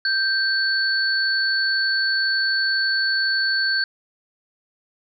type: tone pair together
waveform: sine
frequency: 1568 / 4439 Hz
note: G6 / C#8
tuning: 0 / +2 cents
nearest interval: octave + tritone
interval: 1802 cents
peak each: -20 / -22 dBFS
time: 0.05-3.84 s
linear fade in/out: 2 ms
effects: none